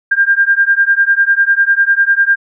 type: beating tone pair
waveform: sine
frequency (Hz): 1595 / 1605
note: G6 / G6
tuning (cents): +30 / +40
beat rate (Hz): 10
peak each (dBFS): -11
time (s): 0.11-2.36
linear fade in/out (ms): 10
effects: none